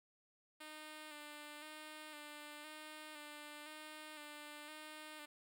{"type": "tone with vibrato", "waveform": "5% pulse", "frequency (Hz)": 302.1, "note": "D4", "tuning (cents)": 49, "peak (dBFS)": -39, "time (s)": [0.6, 5.26], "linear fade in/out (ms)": 10, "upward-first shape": "square", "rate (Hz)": 0.98, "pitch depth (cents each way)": 29, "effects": []}